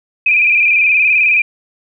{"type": "tone with vibrato", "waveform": "sine", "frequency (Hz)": 2456, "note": "D#7", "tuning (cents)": -23, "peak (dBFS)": -8, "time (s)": [0.26, 1.42], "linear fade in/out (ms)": 5, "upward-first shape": "square", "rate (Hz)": 19, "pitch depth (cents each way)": 51, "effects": []}